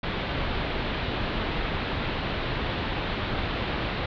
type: low-pass noise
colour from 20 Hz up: pink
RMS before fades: -29 dBFS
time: 0.03-4.06 s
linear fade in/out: 5 ms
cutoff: 4000 Hz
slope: 48 dB/octave
effects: none